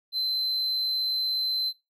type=tone with amplitude modulation; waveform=triangle; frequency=4074 Hz; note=C8; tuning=47 cents flat; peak=-23 dBFS; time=0.12-1.73 s; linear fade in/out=50 ms; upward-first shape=sine; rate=137 Hz; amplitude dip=30%; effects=noise-tail reverb RT60 0.2 s tail -17 dB re dry